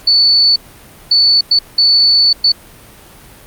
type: tone bursts at uneven times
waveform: sine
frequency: 4473 Hz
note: C#8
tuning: 15 cents sharp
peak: -6 dBFS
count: 5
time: 0.07-0.56 / 1.11-1.41 / 1.51-1.59 / 1.78-2.33 / 2.44-2.52 s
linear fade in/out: 5 ms
effects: pink hiss -39 dBFS RMS until 3.46 s + Opus 48 kbps